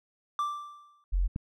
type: tone with exponential decay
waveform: triangle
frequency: 1174.7 Hz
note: D6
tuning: in tune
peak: -23 dBFS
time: 0.39-1.04 s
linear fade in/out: 1 ms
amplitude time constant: 140 ms
type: tone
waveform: sine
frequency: 44.35 Hz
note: F1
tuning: 27 cents sharp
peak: -23 dBFS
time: 1.12-1.28 s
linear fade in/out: 20 ms
type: click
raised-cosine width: 5 ms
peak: -20 dBFS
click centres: 1.361 s
effects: none